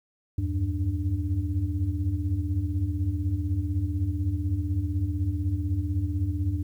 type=tone cluster; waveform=sine; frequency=81.1 / 92.9 / 97 / 294.3 Hz; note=E2 / F#2 / G2 / D4; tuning=-28 / +7 / -18 / +4 cents; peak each=-28 / -34 / -27 / -33 dBFS; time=0.38-6.63 s; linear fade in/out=5 ms; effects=tanh soft clip ceiling -14 dBFS + 10-bit